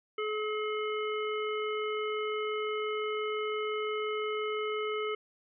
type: harmonic tone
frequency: 427.1 Hz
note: G#4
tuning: 48 cents sharp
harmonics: 1 / 3 / 5 / 7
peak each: -32 / -37 / -40 / -43 dBFS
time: 0.18-5.15 s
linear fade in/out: 5 ms
effects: none